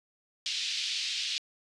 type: band-pass noise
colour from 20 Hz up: white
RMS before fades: -33 dBFS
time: 0.46-1.38 s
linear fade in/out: 0 ms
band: 2700 to 4700 Hz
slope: 24 dB/octave
effects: resampled to 22050 Hz

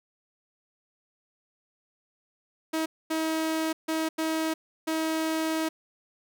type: tone bursts at uneven times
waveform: sawtooth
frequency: 319.1 Hz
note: D#4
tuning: 44 cents sharp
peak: -22 dBFS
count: 5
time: 2.73-2.86 / 3.1-3.73 / 3.88-4.09 / 4.18-4.54 / 4.87-5.69 s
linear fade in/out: 10 ms
effects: none

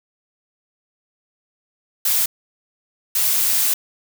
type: noise bursts at uneven times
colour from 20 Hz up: blue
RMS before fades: -18 dBFS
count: 2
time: 2.05-2.26 / 3.15-3.74 s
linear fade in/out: 5 ms
effects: none

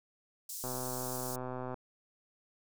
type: high-pass noise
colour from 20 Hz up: pink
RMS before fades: -42 dBFS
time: 0.49-1.36 s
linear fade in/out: 5 ms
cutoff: 5600 Hz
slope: 24 dB/octave
type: click train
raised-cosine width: 1 ms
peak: -26 dBFS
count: 141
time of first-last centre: 0.64-1.742 s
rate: 127 Hz
effects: none

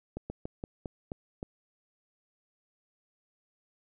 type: slowing click train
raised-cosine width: 2 ms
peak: -23 dBFS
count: 7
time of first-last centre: 0.17-1.429 s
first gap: 130 ms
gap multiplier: 1.19
effects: none

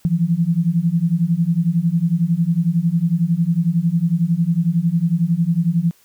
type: beating tone pair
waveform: sine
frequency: 162.7 / 173.7 Hz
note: E3 / F3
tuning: -22 / -9 cents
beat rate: 11 Hz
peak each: -18 / -17 dBFS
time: 0.05-5.91 s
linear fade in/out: 0 ms
effects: white hiss -55 dBFS RMS until 6.04 s

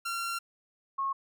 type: tone pair in turn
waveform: sawtooth / sine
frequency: 1372 / 1089 Hz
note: F6 / C#6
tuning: -31 / -31 cents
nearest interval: major third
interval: 400 cents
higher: first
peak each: -28 dBFS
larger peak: neither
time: 0.05-0.39 / 0.98-1.13 s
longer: first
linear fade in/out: 10 ms
effects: none

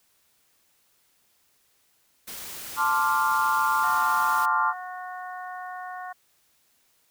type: noise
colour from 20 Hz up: white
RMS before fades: -38 dBFS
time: 2.27-4.46 s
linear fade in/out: 10 ms
type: chord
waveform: sine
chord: D minor seventh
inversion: second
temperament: equal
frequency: 880 / 1046.5 / 1174.7 / 1396.9 Hz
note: A5 / C6 / D6 / F6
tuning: 0 / 0 / 0 / 0 cents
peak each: -26 dBFS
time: 2.76-4.74 s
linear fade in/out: 50 ms
type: harmonic tone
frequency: 365.6 Hz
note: F#4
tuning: 21 cents flat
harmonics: 2 / 3 / 4 / 5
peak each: -36 / -40 / -42 / -44 dBFS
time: 3.83-6.13 s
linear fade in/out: 10 ms
effects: white hiss -66 dBFS RMS until 7.1 s

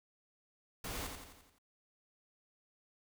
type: noise with echo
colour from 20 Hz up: pink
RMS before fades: -42 dBFS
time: 0.84-1.07 s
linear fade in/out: 5 ms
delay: 86 ms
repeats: 6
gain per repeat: -5 dB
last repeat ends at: 1.586 s
effects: none

